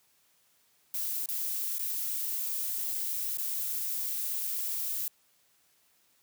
violet noise with dropouts, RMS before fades -33 dBFS, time 0.94-5.08 s, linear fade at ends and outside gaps 2 ms, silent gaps 1.26-1.287 / 1.784-1.793 / 3.373-3.383 s, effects white hiss -68 dBFS RMS until 6.22 s + high-pass 60 Hz 12 dB/octave

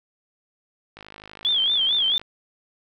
click train, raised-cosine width 0.3 ms, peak -24 dBFS, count 66, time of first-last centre 0.97-2.215 s, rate 52.2 Hz
sine tone with vibrato, 3337 Hz, G#7, 8 cents sharp, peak -18 dBFS, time 1.45-2.18 s, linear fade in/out 0 ms, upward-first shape sine, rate 4.5 Hz, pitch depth 130 cents each way
effects none

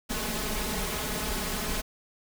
pink noise with comb filter, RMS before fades -31 dBFS, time 0.09-1.82 s, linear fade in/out 20 ms, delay 4.7 ms, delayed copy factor +0.8, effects none

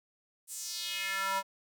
square tone with high-pass filter sweep, 194.3 Hz, G3, 15 cents flat, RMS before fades -35 dBFS, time 0.47-1.43 s, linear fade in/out 50 ms, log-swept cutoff 9300 to 830 Hz, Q 2.5, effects none

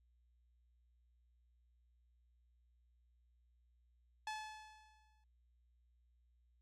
sawtooth tone with exponential decay, 862 Hz, A5, 36 cents flat, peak -36 dBFS, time 4.27-5.24 s, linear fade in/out 2 ms, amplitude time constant 210 ms, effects added 60 Hz sine -70 dBFS peak until 6.61 s + low-pass 7000 Hz 12 dB/octave

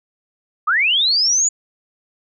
sine linear sweep, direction up, 1159 to 7010 Hz, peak -13 dBFS, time 0.67-1.49 s, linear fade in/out 10 ms, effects none

